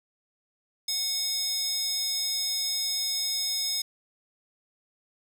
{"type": "tone with high-pass filter", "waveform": "square", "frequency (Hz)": 731, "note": "F#5", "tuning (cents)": -21, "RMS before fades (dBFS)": -29, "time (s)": [0.88, 3.82], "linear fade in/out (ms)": 5, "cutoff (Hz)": 4800, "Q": 4, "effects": ["9-bit"]}